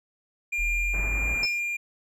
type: tone with tremolo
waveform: triangle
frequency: 2400 Hz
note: D7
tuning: 37 cents sharp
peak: -23 dBFS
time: 0.52-1.77 s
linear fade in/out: 10 ms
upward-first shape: sine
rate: 1.4 Hz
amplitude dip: 25%
type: exponential sweep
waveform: sine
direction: up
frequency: 39 to 55 Hz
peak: -27 dBFS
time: 0.58-1.36 s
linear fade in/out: 20 ms
type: low-pass noise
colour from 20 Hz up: pink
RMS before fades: -38 dBFS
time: 0.93-1.46 s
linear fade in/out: 10 ms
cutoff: 2400 Hz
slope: 96 dB/octave
type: tone with exponential decay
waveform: sine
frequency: 5220 Hz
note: E8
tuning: 18 cents flat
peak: -21 dBFS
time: 1.43-1.6 s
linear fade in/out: 5 ms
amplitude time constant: 35 ms
effects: none